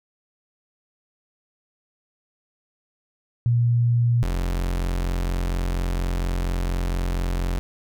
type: tone pair in turn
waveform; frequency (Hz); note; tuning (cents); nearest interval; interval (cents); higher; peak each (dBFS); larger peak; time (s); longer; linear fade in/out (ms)
sine / 40% pulse; 118.9 / 44.26; A#2 / F1; +35 / +24; octave + perfect fourth; 1711; first; -16 / -21; first; 3.46-4.23 / 4.23-7.59; second; 0
effects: none